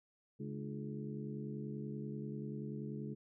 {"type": "harmonic tone with a mistuned harmonic", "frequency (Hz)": 70.4, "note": "C#2", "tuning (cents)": 27, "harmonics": [2, 3, 4, 5, 6], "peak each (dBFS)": [-44, -44, -50, -52, -50], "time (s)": [0.39, 3.15], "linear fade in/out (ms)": 20, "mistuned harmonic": 4, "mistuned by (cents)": 120, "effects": []}